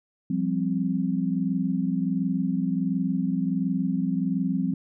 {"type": "chord", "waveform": "sine", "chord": "F suspended second", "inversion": "none", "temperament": "equal", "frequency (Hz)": [174.61, 196, 261.6], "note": ["F3", "G3", "C4"], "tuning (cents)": [0, 0, 0], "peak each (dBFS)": -27, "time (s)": [0.3, 4.74], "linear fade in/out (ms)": 5, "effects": []}